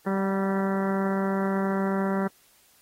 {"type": "harmonic tone with a mistuned harmonic", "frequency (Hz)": 194.3, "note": "G3", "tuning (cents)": -15, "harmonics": [1, 2, 3, 4, 5, 6, 7, 8, 9, 10], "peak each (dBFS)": [-25, -30, -33, -37, -36, -41, -37, -43, -43, -45], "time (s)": [0.06, 2.28], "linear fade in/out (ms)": 10, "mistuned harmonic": 4, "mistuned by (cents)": -24, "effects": ["white hiss -60 dBFS RMS until 2.81 s", "AAC 48 kbps"]}